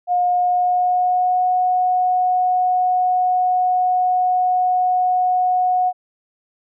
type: tone with pitch glide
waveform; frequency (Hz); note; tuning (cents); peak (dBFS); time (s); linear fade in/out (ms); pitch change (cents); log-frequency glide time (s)
sine; 716 to 731.5; F5 to F#5; +43 to -20; -14; 0.07-5.93; 50; +37; 0.25-1.45
effects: none